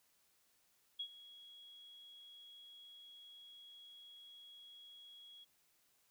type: tone with ADSR envelope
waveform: sine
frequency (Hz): 3322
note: G#7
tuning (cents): 0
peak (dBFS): -38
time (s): 0.99-5.45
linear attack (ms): 11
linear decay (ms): 73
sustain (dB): -17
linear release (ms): 19
effects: white hiss -75 dBFS RMS until 6.1 s